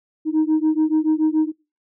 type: beating tone pair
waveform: sine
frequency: 309.2 / 316.2 Hz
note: D#4 / D#4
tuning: -11 / +28 cents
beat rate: 7 Hz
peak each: -17 dBFS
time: 0.25-1.52 s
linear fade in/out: 50 ms
effects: noise-tail reverb RT60 0.3 s tail -23 dB re dry + tanh soft clip ceiling -12 dBFS

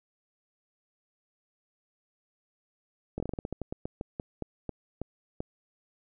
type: slowing click train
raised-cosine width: 2 ms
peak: -20 dBFS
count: 18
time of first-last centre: 3.18-5.405 s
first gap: 21 ms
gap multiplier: 1.2
effects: none

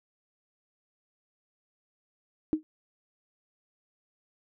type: tone with exponential decay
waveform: sine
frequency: 311.1 Hz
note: D#4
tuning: in tune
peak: -18 dBFS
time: 2.53-2.63 s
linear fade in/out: 0 ms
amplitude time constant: 20 ms
effects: none

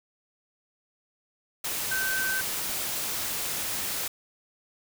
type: tone in noise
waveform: sine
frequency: 1539 Hz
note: G6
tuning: 32 cents flat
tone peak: -27 dBFS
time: 1.91-2.41 s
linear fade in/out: 5 ms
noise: white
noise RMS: -31 dBFS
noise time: 1.64-4.08 s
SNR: +1 dB
effects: none

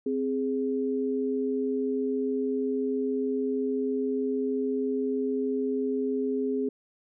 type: tone pair together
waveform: sine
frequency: 261.6 / 415.3 Hz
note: C4 / G#4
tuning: 0 / 0 cents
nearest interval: minor sixth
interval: 800 cents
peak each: -28 dBFS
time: 0.06-6.69 s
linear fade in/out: 5 ms
effects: none

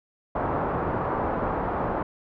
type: low-pass noise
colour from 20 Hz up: white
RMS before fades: -27 dBFS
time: 0.35-2.03 s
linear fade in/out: 5 ms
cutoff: 1100 Hz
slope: 24 dB/octave
effects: none

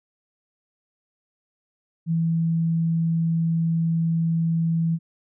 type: tone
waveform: sine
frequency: 164.81 Hz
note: E3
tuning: in tune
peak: -19 dBFS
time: 2.06-4.99 s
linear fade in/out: 50 ms
effects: none

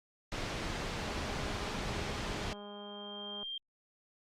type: noise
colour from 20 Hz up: pink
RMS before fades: -37 dBFS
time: 0.32-2.53 s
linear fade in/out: 0 ms
type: click train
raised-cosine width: 1 ms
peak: -35 dBFS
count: 497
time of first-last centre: 1.01-3.43 s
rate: 205 Hz
type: tone with exponential growth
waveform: sine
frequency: 3183 Hz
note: G7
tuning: 26 cents sharp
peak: -36 dBFS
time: 1.32-3.58 s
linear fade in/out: 5 ms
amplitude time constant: 490 ms
effects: low-pass 5000 Hz 12 dB/octave + Opus 48 kbps

